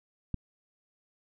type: click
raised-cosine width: 5 ms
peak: -19 dBFS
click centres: 0.343 s
effects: none